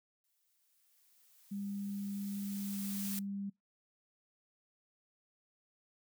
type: noise with exponential growth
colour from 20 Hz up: blue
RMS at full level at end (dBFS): -40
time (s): 0.24-3.19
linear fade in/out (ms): 1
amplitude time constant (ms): 640
type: tone with pitch glide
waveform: sine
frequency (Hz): 200.3 to 198.92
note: G3 to G3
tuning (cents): +38 to +26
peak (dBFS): -37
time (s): 1.51-3.5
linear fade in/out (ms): 10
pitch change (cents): -12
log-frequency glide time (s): 2.37-2.92
effects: noise-tail reverb RT60 0.2 s tail -26 dB re dry